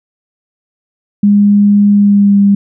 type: tone with pitch glide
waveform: sine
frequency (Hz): 204.1 to 200.5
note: G#3 to G3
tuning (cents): -30 to +39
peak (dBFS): -4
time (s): 1.23-2.55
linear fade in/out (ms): 5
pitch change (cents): -31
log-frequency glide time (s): 1.92-2.38
effects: none